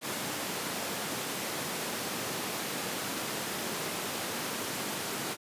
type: high-pass noise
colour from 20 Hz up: pink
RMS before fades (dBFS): -35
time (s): 0.01-5.37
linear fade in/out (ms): 50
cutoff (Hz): 180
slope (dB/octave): 12
effects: high-pass 100 Hz 12 dB/octave + resampled to 32000 Hz